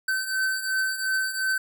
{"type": "beating tone pair", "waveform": "square", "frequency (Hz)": [1534, 1536.8], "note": ["G6", "G6"], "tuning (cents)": [-38, -35], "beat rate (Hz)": 2.8, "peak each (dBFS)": [-31, -26], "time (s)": [0.08, 1.58], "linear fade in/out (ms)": 5, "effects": []}